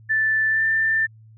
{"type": "tone with pitch glide", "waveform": "sine", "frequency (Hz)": [1760, 1782.5], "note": ["A6", "A6"], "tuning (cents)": [0, 22], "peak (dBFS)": -17, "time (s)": [0.09, 1.07], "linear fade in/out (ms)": 20, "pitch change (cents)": 22, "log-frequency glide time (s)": [0.49, 0.64], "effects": ["added 110 Hz sine -45 dBFS peak until 1.37 s"]}